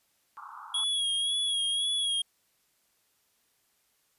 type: band-pass noise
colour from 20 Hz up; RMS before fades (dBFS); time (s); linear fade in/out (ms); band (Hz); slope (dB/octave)
pink; -45; 0.37-0.84; 0; 850 to 1400; 96
type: tone with vibrato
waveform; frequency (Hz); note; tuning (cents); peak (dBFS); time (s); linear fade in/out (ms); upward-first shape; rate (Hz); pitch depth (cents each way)
square; 3321; G#7; -1; -27; 0.74-2.22; 5; sine; 1.9; 44
effects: white hiss -71 dBFS RMS until 4.18 s + resampled to 32000 Hz